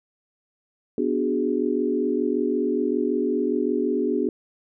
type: chord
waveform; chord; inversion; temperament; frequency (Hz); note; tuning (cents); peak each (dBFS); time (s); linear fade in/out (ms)
sine; G# half-diminished seventh; first; equal; 246.9 / 293.7 / 370 / 415.3; B3 / D4 / F#4 / G#4; 0 / 0 / 0 / 0; -26; 0.98-4.29; 2
effects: none